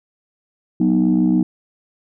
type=chord; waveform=sine; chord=B major; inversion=second; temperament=equal with one note detuned; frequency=185 / 244 / 311.1 Hz; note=F#3 / B3 / D#4; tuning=0 / -21 / 0 cents; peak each=-16 dBFS; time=0.8-1.43 s; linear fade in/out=5 ms; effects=tanh soft clip ceiling -7 dBFS